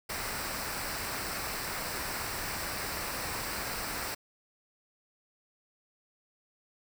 pink noise with comb filter, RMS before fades -36 dBFS, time 0.09-4.15 s, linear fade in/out 10 ms, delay 0.3 ms, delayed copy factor -0.55, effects none

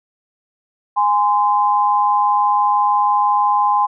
sine tone pair together, 827 / 1033 Hz, G#5 / C6, -8 / -22 cents, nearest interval major third, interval 386 cents, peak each -15 dBFS, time 0.96-3.87 s, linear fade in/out 20 ms, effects none

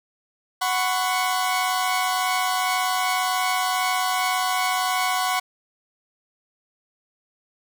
sawtooth chord, F# suspended fourth, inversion none, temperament equal with one note detuned, 740 / 1006.8 / 1108.7 Hz, F#5 / B5 / C#6, 0 / +33 / 0 cents, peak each -20 / -24 / -22 dBFS, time 0.61-5.4 s, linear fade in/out 10 ms, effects none

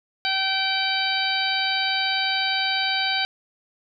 harmonic tone with a mistuned harmonic, 769 Hz, G5, 33 cents flat, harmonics 1 / 2 / 3 / 4 / 5 / 6, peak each -28 / -28 / -28 / -28 / -28 / -28 dBFS, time 0.25-3.25 s, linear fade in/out 0 ms, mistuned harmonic 3, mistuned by +16 cents, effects none

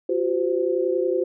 sine tone cluster, 351.5 / 382.4 / 514 Hz, F4 / G4 / C5, +11 / -43 / -31 cents, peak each -24 dBFS, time 0.09-1.24 s, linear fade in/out 5 ms, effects none

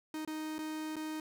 45% pulse tone with dropouts, 311.1 Hz, D#4, in tune, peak -37 dBFS, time 0.14-1.2 s, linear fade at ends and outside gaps 2 ms, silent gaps 0.25-0.275 / 0.583-0.589 / 0.958-0.965 s, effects none

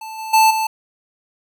square tone with level steps, 880 Hz, A5, in tune, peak -30 / -27 / -10 / -18 dBFS, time 0.01-0.67 s, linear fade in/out 5 ms, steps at 0.18 / 0.33 / 0.5 s, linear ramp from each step 10 ms, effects none

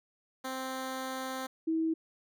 10% pulse / sine tone pair in turn, 261.6 / 322.8 Hz, C4 / E4, 0 / -36 cents, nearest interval major third, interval 364 cents, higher second, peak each -27 dBFS, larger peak neither, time 0.44-1.47 / 1.67-1.94 s, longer first, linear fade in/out 10 ms, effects none

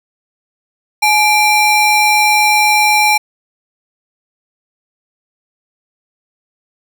square ring-modulated tone, 1600 Hz, G6, 35 cents sharp, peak -6 dBFS, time 1.02-3.18 s, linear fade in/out 10 ms, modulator 754 Hz, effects none

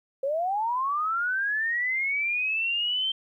sine linear sweep, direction up, 523.3 to 3136 Hz, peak -24 dBFS, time 0.23-3.12 s, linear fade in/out 5 ms, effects 11-bit

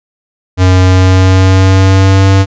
square tone with pitch glide, 92.5 to 96.82 Hz, F#2 to G2, 0 to -21 cents, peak -4 dBFS, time 0.57-2.46 s, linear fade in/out 50 ms, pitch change +79 cents, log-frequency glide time 0.82-2.29 s, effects resampled to 16000 Hz

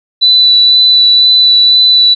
sine tone with vibrato, 3974 Hz, B7, 10 cents sharp, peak -3 dBFS, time 0.21-2.15 s, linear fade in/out 20 ms, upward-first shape sine, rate 2 Hz, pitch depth 10 cents each way, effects none

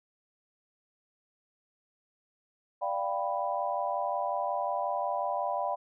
sine chord, G dominant seventh, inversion second, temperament equal, 587.3 / 698.5 / 784 / 987.8 Hz, D5 / F5 / G5 / B5, 0 / 0 / 0 / 0 cents, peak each -34 dBFS, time 2.81-5.76 s, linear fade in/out 20 ms, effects none

